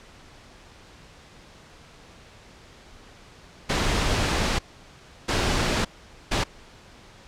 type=noise bursts at uneven times; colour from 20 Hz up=pink; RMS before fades=-23 dBFS; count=3; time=3.69-4.59 / 5.28-5.85 / 6.31-6.44 s; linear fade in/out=10 ms; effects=pink hiss -49 dBFS RMS until 7.27 s + low-pass 6000 Hz 12 dB/octave